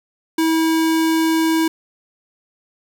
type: tone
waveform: square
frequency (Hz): 323.1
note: E4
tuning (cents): -35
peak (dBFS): -15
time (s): 0.38-1.68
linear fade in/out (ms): 5
effects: 8-bit